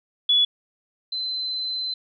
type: tone pair in turn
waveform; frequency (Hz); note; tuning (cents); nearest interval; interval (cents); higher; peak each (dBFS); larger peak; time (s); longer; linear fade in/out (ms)
sine; 3410 / 4059; G#7 / B7; +45 / +47; minor third; 302; second; -15 / -25; first; 0.29-0.45 / 1.12-1.94; second; 5
effects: none